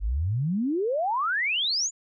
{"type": "exponential sweep", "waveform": "sine", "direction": "up", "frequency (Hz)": [46, 7190], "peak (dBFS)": -23, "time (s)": [0, 1.91], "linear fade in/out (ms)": 50, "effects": []}